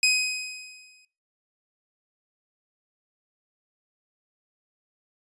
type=tone with exponential decay; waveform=20% pulse; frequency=2515 Hz; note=D#7; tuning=18 cents sharp; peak=-12 dBFS; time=0.03-1.05 s; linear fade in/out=2 ms; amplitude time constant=220 ms; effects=noise-tail reverb RT60 0.3 s tail -19 dB re dry + resampled to 22050 Hz